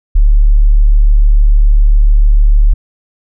sine tone, 36.53 Hz, D1, 8 cents flat, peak -3 dBFS, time 0.15-2.74 s, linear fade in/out 10 ms, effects none

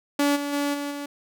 sawtooth tone with level steps, 286.6 Hz, D4, 42 cents flat, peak -15 / -23 / -19 / -24 / -27 dBFS, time 0.19-1.06 s, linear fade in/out 5 ms, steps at 0.35 / 0.52 / 0.73 / 0.9 s, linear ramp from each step 20 ms, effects none

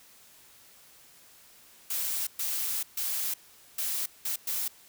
blue noise bursts at uneven times, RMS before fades -31 dBFS, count 6, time 1.9-2.27 / 2.39-2.83 / 2.97-3.34 / 3.78-4.06 / 4.25-4.36 / 4.47-4.68 s, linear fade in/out 5 ms, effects white hiss -56 dBFS RMS until 4.88 s

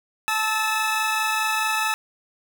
20% pulse tone pair together, 874.9 / 1300 Hz, A5 / E6, -10 / -24 cents, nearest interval perfect fifth, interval 686 cents, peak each -19 dBFS, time 0.28-1.94 s, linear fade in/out 0 ms, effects none

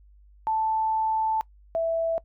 sine tone pair in turn, 880 / 659.3 Hz, A5 / E5, 0 / 0 cents, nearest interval perfect fourth, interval 500 cents, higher first, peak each -22 dBFS, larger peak neither, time 0.47-1.41 / 1.75-2.18 s, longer first, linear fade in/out 0 ms, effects noise-tail reverb RT60 0.1 s tail -22 dB re dry + added 50 Hz sine -51 dBFS peak until 2.24 s

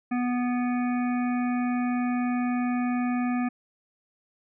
harmonic tone with a mistuned harmonic, 246 Hz, B3, 7 cents flat, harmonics 1 / 3 / 5 / 7 / 9 / 10, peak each -24 / -34 / -38 / -41 / -43 / -44 dBFS, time 0.11-3.49 s, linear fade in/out 10 ms, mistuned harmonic 9, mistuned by +19 cents, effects none

